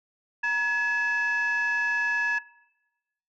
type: tone cluster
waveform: sine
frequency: 945 / 1694 / 2624 Hz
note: A#5 / G#6 / E7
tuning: +23 / +34 / -9 cents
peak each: -31 / -23 / -31 dBFS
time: 0.43-2.39 s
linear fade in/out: 10 ms
effects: noise-tail reverb RT60 1.0 s tail -21 dB re dry + tanh soft clip ceiling -19 dBFS